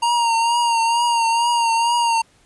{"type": "tone with vibrato", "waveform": "square", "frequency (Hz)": 932.3, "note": "A#5", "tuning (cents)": 0, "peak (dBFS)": -16, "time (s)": [0.02, 2.22], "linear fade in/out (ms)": 10, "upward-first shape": "triangle", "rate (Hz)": 2.2, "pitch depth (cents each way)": 47, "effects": ["pink hiss -56 dBFS RMS until 2.45 s", "resampled to 24000 Hz"]}